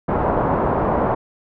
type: low-pass noise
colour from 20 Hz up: white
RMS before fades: -19 dBFS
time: 0.08-1.15 s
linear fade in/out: 10 ms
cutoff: 980 Hz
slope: 24 dB/octave
effects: none